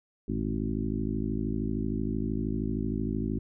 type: harmonic tone with a mistuned harmonic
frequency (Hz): 53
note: G#1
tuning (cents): +36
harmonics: 1 / 2 / 3 / 4 / 5 / 6 / 7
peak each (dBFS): -35 / -36 / -38 / -33 / -34 / -37 / -39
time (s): 0.28-3.39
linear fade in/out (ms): 5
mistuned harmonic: 2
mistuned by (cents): +100
effects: none